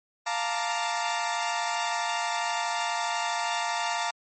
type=chord; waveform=sawtooth; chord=Bb major seventh; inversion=second; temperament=equal; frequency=698.5 / 880 / 932.3 / 1174.7 Hz; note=F5 / A5 / Bb5 / D6; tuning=0 / 0 / 0 / 0 cents; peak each=-28 / -29 / -27 / -32 dBFS; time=0.26-4.11 s; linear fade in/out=10 ms; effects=MP3 32 kbps